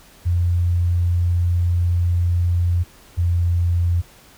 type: tone pair in turn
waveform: sine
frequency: 87.3 / 86.65 Hz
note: F2 / F2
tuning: 0 / -13 cents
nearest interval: unison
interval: 13 cents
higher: first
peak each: -15 dBFS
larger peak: neither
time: 0.25-2.84 / 3.17-4.02 s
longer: first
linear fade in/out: 20 ms
effects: pink hiss -48 dBFS RMS until 4.37 s